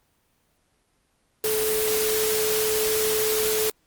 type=tone in noise; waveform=sine; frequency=433.4 Hz; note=A4; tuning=26 cents flat; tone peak=-23 dBFS; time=1.44-3.7 s; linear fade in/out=2 ms; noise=white; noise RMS=-26 dBFS; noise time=1.44-3.7 s; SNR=0 dB; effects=pink hiss -67 dBFS RMS until 3.86 s + Opus 24 kbps